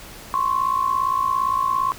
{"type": "tone pair together", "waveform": "sine", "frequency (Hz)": [1046.5, 1104], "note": ["C6", "C#6"], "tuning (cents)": [0, -7], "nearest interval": "minor second", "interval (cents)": 93, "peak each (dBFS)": -21, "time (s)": [0.34, 1.92], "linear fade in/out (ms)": 0, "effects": ["pink hiss -40 dBFS RMS until 1.98 s"]}